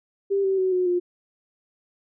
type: tone with pitch steps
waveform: sine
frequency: 395.5 / 384.9 / 374.6 / 364.6 / 354.8 Hz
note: G4 / G4 / F#4 / F#4 / F4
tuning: +15 / -32 / +21 / -25 / +27 cents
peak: -19 dBFS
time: 0.3-1 s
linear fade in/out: 20 ms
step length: 140 ms
effects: none